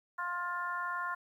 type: harmonic tone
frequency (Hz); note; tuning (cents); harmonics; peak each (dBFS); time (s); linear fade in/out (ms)
352.4; F4; +16; 2 / 3 / 4 / 5; -46 / -36 / -38 / -42; 0.18-1.15; 10
effects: 11-bit